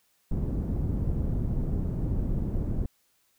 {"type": "low-pass noise", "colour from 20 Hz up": "pink", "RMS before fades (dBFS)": -28, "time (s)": [0.31, 2.86], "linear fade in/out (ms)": 5, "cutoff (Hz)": 230, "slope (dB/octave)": 12, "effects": ["white hiss -69 dBFS RMS until 3.38 s"]}